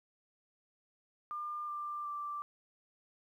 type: tone with pitch steps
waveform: sine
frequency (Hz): 1200 / 1186.9 / 1173.9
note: D6 / D6 / D6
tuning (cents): +37 / +18 / -1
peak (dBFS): -37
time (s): 1.31-2.42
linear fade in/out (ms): 0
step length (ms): 370
effects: 12-bit